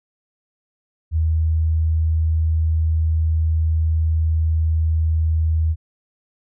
sine tone, 79.9 Hz, D#2, 47 cents sharp, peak -15 dBFS, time 1.11-5.76 s, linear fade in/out 50 ms, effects none

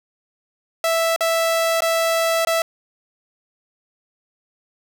sawtooth tone with dropouts, 659.3 Hz, E5, in tune, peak -13 dBFS, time 0.84-2.62 s, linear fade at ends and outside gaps 2 ms, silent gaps 1.162-1.207 / 1.806-1.82 / 2.45-2.471 s, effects none

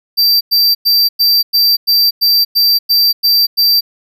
square tone bursts, 4685 Hz, D8, 5 cents flat, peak -8 dBFS, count 11, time 0.17-3.81 s, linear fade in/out 20 ms, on 240 ms, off 100 ms, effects none

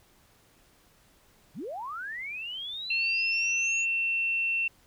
sine linear sweep, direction up, 102.8 to 6870 Hz, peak -34 dBFS, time 1.54-3.86 s, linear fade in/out 50 ms
sine tone, 2700 Hz, E7, 41 cents sharp, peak -25 dBFS, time 2.9-4.68 s, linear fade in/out 5 ms
effects pink hiss -62 dBFS RMS until 4.86 s

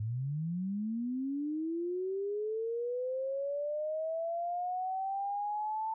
sine linear sweep, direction up, 102.9 to 890 Hz, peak -32 dBFS, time 0-5.94 s, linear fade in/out 5 ms, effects none

